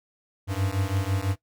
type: beating tone pair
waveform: square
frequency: 94 / 100 Hz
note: F#2 / G2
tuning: +28 / +35 cents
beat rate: 6 Hz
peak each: -28 dBFS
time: 0.47-1.36 s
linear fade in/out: 50 ms
effects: noise-tail reverb RT60 0.1 s tail -17 dB re dry